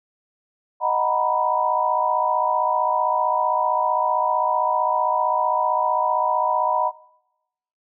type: chord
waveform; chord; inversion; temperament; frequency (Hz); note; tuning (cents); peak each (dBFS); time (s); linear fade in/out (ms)
sine; B major seventh; first; equal; 622.3 / 740 / 932.3 / 987.8; D#5 / F#5 / A#5 / B5; 0 / 0 / 0 / 0; -25 / -25 / -24 / -21; 0.8-6.92; 50
effects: noise-tail reverb RT60 0.9 s tail -21 dB re dry

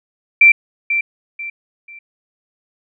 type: tone with echo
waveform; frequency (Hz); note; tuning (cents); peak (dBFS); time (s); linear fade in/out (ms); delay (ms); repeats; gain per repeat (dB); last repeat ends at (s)
sine; 2349; D7; 0; -4; 0.41-0.52; 5; 490; 3; -10; 1.99
effects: none

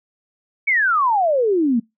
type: exponential sweep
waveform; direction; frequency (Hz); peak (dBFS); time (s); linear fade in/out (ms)
sine; down; 2297 to 220; -14; 0.67-1.8; 10
effects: noise-tail reverb RT60 0.2 s tail -25 dB re dry

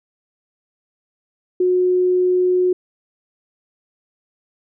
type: tone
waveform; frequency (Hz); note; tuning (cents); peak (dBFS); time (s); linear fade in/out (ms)
sine; 363.9; F#4; -29; -13; 1.6-2.73; 5
effects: none

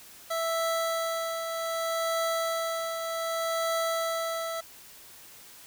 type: tone with tremolo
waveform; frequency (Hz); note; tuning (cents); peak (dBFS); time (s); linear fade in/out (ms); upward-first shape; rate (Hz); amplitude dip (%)
25% pulse; 659.3; E5; 0; -22; 0.3-4.61; 10; triangle; 0.65; 50
effects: white hiss -50 dBFS RMS until 5.66 s

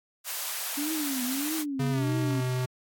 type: high-pass noise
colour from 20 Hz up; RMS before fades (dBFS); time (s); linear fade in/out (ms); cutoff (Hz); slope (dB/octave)
white; -33; 0.24-1.65; 50; 590; 24
type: tone with vibrato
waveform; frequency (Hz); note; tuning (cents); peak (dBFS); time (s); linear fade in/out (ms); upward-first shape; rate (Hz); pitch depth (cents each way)
sine; 280.6; C#4; +21; -29; 0.77-2.41; 10; triangle; 1.6; 240
type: tone with pitch glide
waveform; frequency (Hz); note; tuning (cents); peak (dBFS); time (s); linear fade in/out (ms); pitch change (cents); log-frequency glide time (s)
square; 138.59 to 127.09; C#3 to C3; 0 to -50; -27; 1.79-2.66; 10; -150; 1.9-2.05
effects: AAC 64 kbps

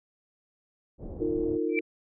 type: low-pass noise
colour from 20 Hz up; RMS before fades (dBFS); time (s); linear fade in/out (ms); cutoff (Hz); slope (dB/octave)
pink; -39; 0.98-1.59; 50; 550; 24
type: chord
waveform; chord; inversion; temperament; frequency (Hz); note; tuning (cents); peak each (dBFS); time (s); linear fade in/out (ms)
sine; Eb suspended second; none; equal with one note detuned; 311.1 / 349.2 / 455; Eb4 / F4 / Bb4; 0 / 0 / -42; -30; 1.2-1.81; 20
type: tone with exponential growth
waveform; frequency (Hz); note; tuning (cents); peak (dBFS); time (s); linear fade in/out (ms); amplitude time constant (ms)
sine; 2332; D7; -13; -22; 1.69-1.79; 1; 20
effects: none

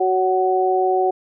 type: harmonic tone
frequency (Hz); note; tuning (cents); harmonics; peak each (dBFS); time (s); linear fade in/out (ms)
186.4; F#3; +13; 2 / 3 / 4; -18 / -26 / -18; 0-1.11; 10
effects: none

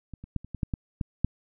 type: clicks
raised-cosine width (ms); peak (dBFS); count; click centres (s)
5; -27 / -29 / -16 / -30 / -22 / -14 / -16 / -15 / -10; 9; 0.137 / 0.24 / 0.363 / 0.446 / 0.547 / 0.632 / 0.738 / 1.012 / 1.246
effects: none

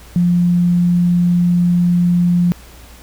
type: tone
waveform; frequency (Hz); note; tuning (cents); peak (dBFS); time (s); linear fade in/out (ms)
sine; 175.3; F3; +7; -10; 0.16-2.52; 0
effects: added 60 Hz sine -39 dBFS peak until 3.02 s + pink hiss -42 dBFS RMS until 3.02 s

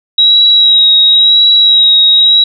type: tone with vibrato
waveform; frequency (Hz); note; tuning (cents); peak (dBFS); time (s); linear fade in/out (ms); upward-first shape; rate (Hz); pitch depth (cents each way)
sine; 3840; B7; -49; -3; 0.18-2.44; 5; sine; 0.95; 24
effects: none

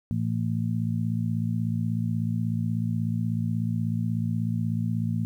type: harmonic tone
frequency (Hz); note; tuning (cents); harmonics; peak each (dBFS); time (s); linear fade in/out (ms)
56.4; A1; +44; 2 / 3 / 4; -27 / -29 / -30; 0.11-5.25; 0
effects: 10-bit

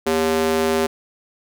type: tone with high-pass filter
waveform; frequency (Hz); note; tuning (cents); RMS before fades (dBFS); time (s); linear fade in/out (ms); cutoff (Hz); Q
square; 79.8; D#2; +44; -19; 0.06-0.87; 10; 350; 2
effects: none

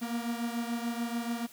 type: beating tone pair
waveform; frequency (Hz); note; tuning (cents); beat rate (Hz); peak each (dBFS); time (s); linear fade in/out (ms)
45% pulse; 233.1 / 240; A#3 / B3; 0 / -49; 6.9; -33 / -37; 0.01-1.47; 20
effects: white hiss -54 dBFS RMS until 1.52 s

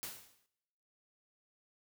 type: noise with exponential decay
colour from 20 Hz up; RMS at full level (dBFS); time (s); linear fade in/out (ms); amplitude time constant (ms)
white; -40; 0.03-0.46; 0; 92
effects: noise-tail reverb RT60 1.0 s tail -23 dB re dry

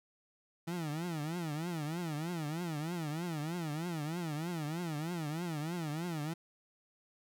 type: tone with vibrato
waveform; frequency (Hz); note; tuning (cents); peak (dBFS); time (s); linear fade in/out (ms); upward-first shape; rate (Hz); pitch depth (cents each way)
30% pulse; 161.6; E3; -34; -33; 0.67-6.34; 10; triangle; 3.2; 200
effects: none

